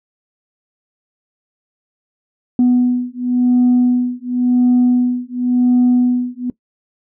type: beating tone pair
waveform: sine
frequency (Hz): 246.9 / 247.83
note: B3 / B3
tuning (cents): 0 / +6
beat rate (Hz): 0.93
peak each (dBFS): -13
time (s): 2.59-6.5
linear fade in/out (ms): 2
effects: noise-tail reverb RT60 0.1 s tail -19 dB re dry + tanh soft clip ceiling -6 dBFS

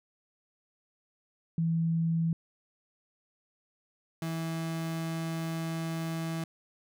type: tone pair in turn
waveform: sine / 35% pulse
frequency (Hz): 164.81 / 163.48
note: E3 / E3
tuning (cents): 0 / -14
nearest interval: unison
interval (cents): 14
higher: first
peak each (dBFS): -25 / -30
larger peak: first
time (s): 1.58-2.33 / 4.22-6.44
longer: second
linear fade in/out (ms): 2
effects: none

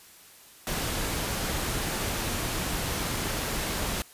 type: noise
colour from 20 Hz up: pink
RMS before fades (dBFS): -30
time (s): 0.67-4.02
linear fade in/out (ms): 0
effects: white hiss -52 dBFS RMS until 4.13 s + resampled to 32000 Hz

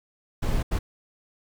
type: noise bursts at uneven times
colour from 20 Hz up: brown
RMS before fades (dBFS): -24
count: 2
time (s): 0.42-0.63 / 0.71-0.79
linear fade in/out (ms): 10
effects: none

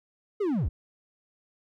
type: linear sweep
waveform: triangle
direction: down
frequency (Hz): 436.3 to 41.3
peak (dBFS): -22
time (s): 0.4-0.69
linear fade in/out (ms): 10
effects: none

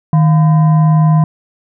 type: tone with frequency modulation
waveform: sine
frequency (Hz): 156.2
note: D#3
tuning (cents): +7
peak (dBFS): -6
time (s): 0.13-1.24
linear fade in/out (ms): 2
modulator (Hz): 856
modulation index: 0.32
effects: none

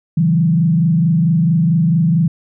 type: tone with frequency modulation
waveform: sine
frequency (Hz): 164.81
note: E3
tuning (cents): 0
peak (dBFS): -10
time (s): 0.17-2.28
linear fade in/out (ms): 5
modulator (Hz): 24.5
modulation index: 0.83
effects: none

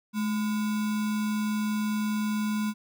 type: tone with sample-and-hold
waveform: sine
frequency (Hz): 212.8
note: G#3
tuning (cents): +42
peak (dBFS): -25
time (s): 0.13-2.74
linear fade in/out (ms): 50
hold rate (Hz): 1225
effects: none

